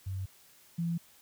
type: tone pair in turn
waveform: sine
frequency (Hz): 95.3 / 169.02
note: G2 / E3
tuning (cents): -48 / +44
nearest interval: minor seventh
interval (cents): 992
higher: second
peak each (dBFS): -33 / -29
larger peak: second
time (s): 0.06-0.26 / 0.78-0.98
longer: neither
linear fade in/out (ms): 10
effects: white hiss -60 dBFS RMS until 1.21 s